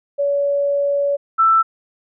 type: tone pair in turn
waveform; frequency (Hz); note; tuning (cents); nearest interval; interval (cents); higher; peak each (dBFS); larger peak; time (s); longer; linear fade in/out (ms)
sine; 567 / 1327.7; C#5 / E6; +39 / +12; octave + minor third; 1473; second; -15 / -10; second; 0.18-1.17 / 1.38-1.63; first; 20
effects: none